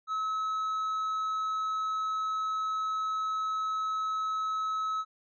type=tone; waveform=triangle; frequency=1290 Hz; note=E6; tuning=38 cents flat; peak=-27 dBFS; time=0.07-5.05 s; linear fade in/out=50 ms; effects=resampled to 16000 Hz